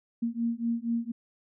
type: beating tone pair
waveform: sine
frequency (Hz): 230.8 / 235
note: A#3 / A#3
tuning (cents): -17 / +14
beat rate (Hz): 4.2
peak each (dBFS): -30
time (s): 0.22-1.12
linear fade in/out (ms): 10
effects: none